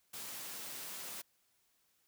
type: high-pass noise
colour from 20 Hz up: white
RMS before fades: -45 dBFS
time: 0.13-1.22 s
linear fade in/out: 10 ms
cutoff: 120 Hz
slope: 24 dB/octave
effects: white hiss -75 dBFS RMS until 2.07 s